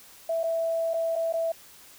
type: tone with dropouts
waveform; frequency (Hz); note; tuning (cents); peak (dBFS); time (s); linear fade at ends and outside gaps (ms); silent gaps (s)
sine; 659.3; E5; 0; -24; 0.29-1.52; 5; 0.433-0.438 / 0.936-0.94 / 1.156-1.16 / 1.326-1.337
effects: white hiss -51 dBFS RMS until 1.98 s